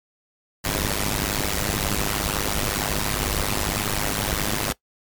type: noise with amplitude modulation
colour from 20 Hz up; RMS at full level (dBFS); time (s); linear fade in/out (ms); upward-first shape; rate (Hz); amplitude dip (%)
pink; -20; 0.64-4.73; 10; sine; 102; 100
effects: noise-tail reverb RT60 0.1 s tail -20 dB re dry + MP3 96 kbps